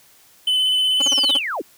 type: tone with vibrato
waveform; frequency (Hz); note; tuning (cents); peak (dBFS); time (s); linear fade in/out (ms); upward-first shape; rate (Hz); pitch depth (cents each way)
triangle; 3025; F#7; +38; -14; 0.47-1.39; 5; square; 16; 14
type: tone bursts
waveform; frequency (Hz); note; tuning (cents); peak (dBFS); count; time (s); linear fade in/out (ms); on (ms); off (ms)
15% pulse; 277.2; C#4; 0; -18; 7; 1-1.369; 5; 21; 37
type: linear sweep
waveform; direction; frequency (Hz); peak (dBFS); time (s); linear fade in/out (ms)
sine; down; 7040 to 213.4; -22; 1.02-1.62; 10
effects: white hiss -52 dBFS RMS until 1.77 s